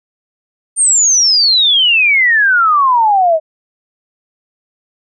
sine exponential sweep, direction down, 9000 to 617 Hz, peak -7 dBFS, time 0.76-3.4 s, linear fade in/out 50 ms, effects none

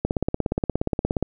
click train, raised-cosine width 2 ms, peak -8 dBFS, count 21, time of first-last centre 0.05-1.226 s, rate 17 Hz, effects none

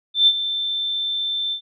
sine tone with ADSR envelope, 3552 Hz, A7, 16 cents sharp, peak -9 dBFS, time 0.14-1.61 s, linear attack 130 ms, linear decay 53 ms, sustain -12 dB, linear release 89 ms, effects none

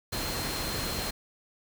sine tone in noise, 4186 Hz, C8, in tune, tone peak -38 dBFS, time 0.12-1.11 s, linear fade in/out 10 ms, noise pink, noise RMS -33 dBFS, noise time 0.12-1.11 s, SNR -8 dB, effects none

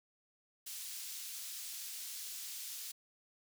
pink high-pass noise, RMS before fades -45 dBFS, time 0.66-2.92 s, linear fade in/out 10 ms, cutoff 4500 Hz, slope 12 dB/octave, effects none

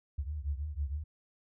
sine tone cluster, 67.7 / 70.7 / 77 Hz, C#2 / C#2 / D#2, -40 / +35 / -17 cents, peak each -40 / -37 / -37 dBFS, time 0.18-1.04 s, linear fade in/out 10 ms, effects none

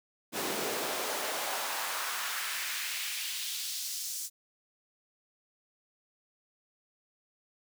pink noise with high-pass filter sweep, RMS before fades -35 dBFS, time 0.32-4.3 s, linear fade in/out 50 ms, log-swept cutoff 270 to 6700 Hz, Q 1.4, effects none

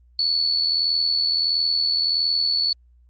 sine tone with amplitude modulation, 4435 Hz, C#8, in tune, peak -16 dBFS, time 0.19-2.73 s, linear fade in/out 2 ms, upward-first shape sine, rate 81.5 Hz, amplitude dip 50%, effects added 60 Hz sine -51 dBFS peak until 3.09 s + Opus 32 kbps

